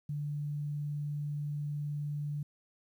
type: tone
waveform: sine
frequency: 146.83 Hz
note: D3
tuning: in tune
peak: -33 dBFS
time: 0.09-2.43 s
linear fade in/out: 5 ms
effects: 11-bit